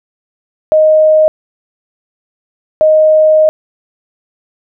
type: tone bursts at uneven times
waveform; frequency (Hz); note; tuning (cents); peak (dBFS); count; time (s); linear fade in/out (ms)
sine; 622.3; D#5; 0; -4; 2; 0.72-1.28 / 2.81-3.49; 0
effects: none